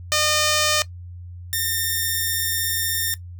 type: tone pair in turn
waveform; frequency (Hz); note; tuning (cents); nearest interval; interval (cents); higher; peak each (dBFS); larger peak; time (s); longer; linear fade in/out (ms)
5% pulse; 608 / 1816.2; D#5 / A#6; -40 / -46; octave + perfect fifth; 1894; second; -6 / -10; first; 0.12-0.82 / 1.53-3.14; second; 0
effects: noise-tail reverb RT60 0.1 s tail -17 dB re dry + added 88 Hz sine -34 dBFS peak until 3.39 s